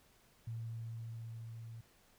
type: tone with level ramp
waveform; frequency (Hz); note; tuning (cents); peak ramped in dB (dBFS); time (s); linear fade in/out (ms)
sine; 114.3; A#2; -34; -39 to -46; 0.47-1.81; 5
effects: pink hiss -68 dBFS RMS until 2.18 s